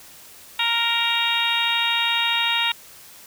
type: harmonic tone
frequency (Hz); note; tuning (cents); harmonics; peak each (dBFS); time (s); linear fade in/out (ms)
466.2; A#4; 0; 2 / 3 / 4 / 5 / 6 / 7 / 8; -27 / -30 / -29 / -27 / -24 / -29 / -24; 0.59-2.72; 5
effects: white hiss -45 dBFS RMS until 3.26 s